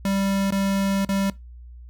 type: tone with dropouts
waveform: square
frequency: 196 Hz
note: G3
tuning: in tune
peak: -21 dBFS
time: 0.05-1.3 s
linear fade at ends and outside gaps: 2 ms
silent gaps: 0.506-0.522 / 1.049-1.09 s
effects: noise-tail reverb RT60 0.2 s tail -21 dB re dry + added 60 Hz sine -39 dBFS peak until 1.89 s